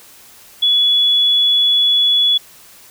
sine tone, 3400 Hz, G#7, 40 cents sharp, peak -10 dBFS, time 0.62-2.38 s, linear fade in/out 10 ms, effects white hiss -43 dBFS RMS until 2.9 s

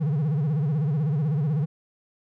triangle tone with vibrato, 149.1 Hz, D3, 27 cents sharp, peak -19 dBFS, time 0-1.66 s, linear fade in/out 20 ms, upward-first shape sine, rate 16 Hz, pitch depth 170 cents each way, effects none

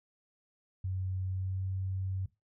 sine tone with pitch glide, 93.6 to 94.8 Hz, F#2 to F#2, +20 to +43 cents, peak -32 dBFS, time 0.84-2.26 s, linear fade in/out 5 ms, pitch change +23 cents, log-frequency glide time 1.27-1.65 s, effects noise-tail reverb RT60 0.2 s tail -17 dB re dry

